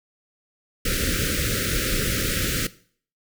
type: band-stop noise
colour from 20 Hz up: pink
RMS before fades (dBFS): -24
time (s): 0.85-2.67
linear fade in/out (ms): 5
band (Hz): 570 to 1300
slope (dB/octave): 96
effects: noise-tail reverb RT60 0.5 s tail -18 dB re dry